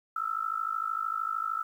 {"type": "tone with amplitude modulation", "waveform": "sine", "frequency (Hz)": 1318.5, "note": "E6", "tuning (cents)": 0, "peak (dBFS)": -25, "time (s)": [0.16, 1.63], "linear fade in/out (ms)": 5, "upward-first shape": "sine", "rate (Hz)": 53.2, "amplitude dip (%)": 90, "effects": ["10-bit"]}